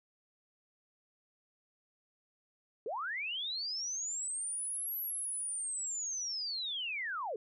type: linear two-way sweep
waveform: sine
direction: up then down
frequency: 388 to 11840 to 388 Hz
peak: -35 dBFS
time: 2.86-7.36 s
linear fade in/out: 2 ms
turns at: 4.98 s
effects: none